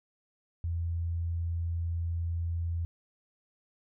sine tone, 84.4 Hz, E2, 41 cents sharp, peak -29 dBFS, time 0.64-2.85 s, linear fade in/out 0 ms, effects none

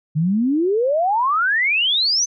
sine exponential sweep, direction up, 146.83 to 6250 Hz, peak -15 dBFS, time 0.15-2.26 s, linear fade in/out 20 ms, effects none

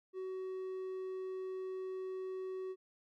triangle tone, 375.5 Hz, F#4, 26 cents sharp, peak -37 dBFS, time 0.13-2.76 s, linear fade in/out 50 ms, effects none

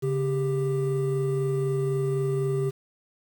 triangle tone pair together, 139.55 / 394.7 Hz, C#3 / G4, +12 / +12 cents, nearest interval octave + tritone, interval 1800 cents, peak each -24 dBFS, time 0.02-2.71 s, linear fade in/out 20 ms, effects 8-bit

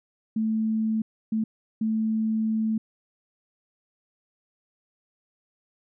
sine tone bursts at uneven times, 220 Hz, A3, in tune, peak -22 dBFS, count 3, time 0.36-1.02 / 1.32-1.44 / 1.81-2.78 s, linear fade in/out 5 ms, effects none

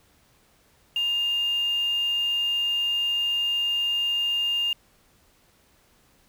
sine tone with quantisation, 2813 Hz, F7, 12 cents sharp, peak -22 dBFS, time 0.96-4.73 s, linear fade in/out 2 ms, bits 7, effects pink hiss -61 dBFS RMS until 6.28 s

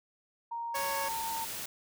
sine tone with pitch glide, 932.3 to 908.9 Hz, A#5 to A#5, 0 to -44 cents, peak -34 dBFS, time 0.51-1.45 s, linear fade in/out 10 ms, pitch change -44 cents, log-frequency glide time 0.75-0.95 s
15% pulse tone, 554.4 Hz, C#5, in tune, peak -28 dBFS, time 0.74-1.09 s, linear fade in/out 10 ms
white noise, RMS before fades -39 dBFS, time 0.75-1.66 s, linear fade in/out 5 ms
effects none

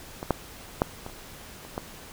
clicks, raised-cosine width 1 ms, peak -19 / -7 / -6 / -22 / -30 / -27 / -15 dBFS, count 7, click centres 0.229 / 0.307 / 0.819 / 1.064 / 1.098 / 1.65 / 1.779 s, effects pink hiss -45 dBFS RMS until 2.12 s

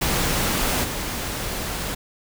pink noise with level steps, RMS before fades -22 / -28 dBFS, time 0.01-1.95 s, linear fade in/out 10 ms, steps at 0.83 s, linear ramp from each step 20 ms, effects none

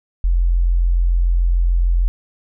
sine tone, 43.42 Hz, F1, 9 cents flat, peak -12 dBFS, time 0.24-2.08 s, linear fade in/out 0 ms, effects none

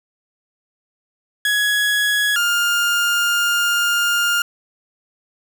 30% pulse tone pair in turn, 1675 / 1408.5 Hz, G#6 / F6, +14 / +14 cents, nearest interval minor third, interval 300 cents, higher first, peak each -13 dBFS, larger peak neither, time 1.45-2.36 / 2.36-4.42 s, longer second, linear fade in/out 2 ms, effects none

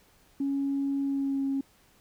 sine tone with pitch glide, 277.2 to 272.9 Hz, C#4 to C#4, 0 to -27 cents, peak -25 dBFS, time 0.4-1.61 s, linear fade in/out 5 ms, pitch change -27 cents, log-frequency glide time 1.02-1.45 s, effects tanh soft clip ceiling -21 dBFS + pink hiss -62 dBFS RMS until 2 s

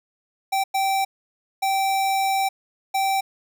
square tone bursts at uneven times, 777 Hz, G5, 16 cents flat, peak -20 dBFS, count 4, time 0.52-0.64 / 0.74-1.05 / 1.62-2.49 / 2.94-3.21 s, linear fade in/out 10 ms, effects none

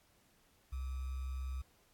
sine tone with sample-and-hold, 65.41 Hz, C2, in tune, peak -37 dBFS, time 0.72-1.62 s, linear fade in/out 10 ms, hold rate 1225 Hz, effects pink hiss -70 dBFS RMS until 1.93 s + AAC 64 kbps

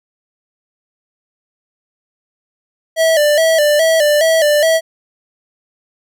square tone with vibrato, 620 Hz, D#5, 6 cents flat, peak -10 dBFS, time 2.96-4.81 s, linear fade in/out 50 ms, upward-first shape square, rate 2.4 Hz, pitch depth 80 cents each way, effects none

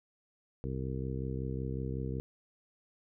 harmonic tone, 65.41 Hz, C2, in tune, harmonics 1 / 2 / 3 / 4 / 5 / 6 / 7, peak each -39 / -37 / -42 / -44 / -46 / -45 / -44 dBFS, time 0.64-2.2 s, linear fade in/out 0 ms, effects none

